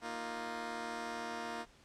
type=chord; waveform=10% pulse; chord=Bb suspended fourth; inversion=none; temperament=just; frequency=233.1 / 310.8 / 349.6 Hz; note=Bb3 / Eb4 / F4; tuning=0 / -2 / +2 cents; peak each=-35 / -39 / -37 dBFS; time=0.01-1.66 s; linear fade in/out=50 ms; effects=pink hiss -63 dBFS RMS until 1.84 s + low-pass 7000 Hz 12 dB/octave